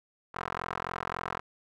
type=tone with band-pass filter; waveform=15% pulse; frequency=43.65 Hz; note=F1; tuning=in tune; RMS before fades=-36 dBFS; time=0.34-1.4 s; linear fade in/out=10 ms; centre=1200 Hz; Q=2.1; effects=none